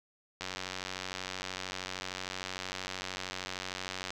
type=click train; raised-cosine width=0.2 ms; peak=-19 dBFS; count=345; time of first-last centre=0.41-4.105 s; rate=93.1 Hz; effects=none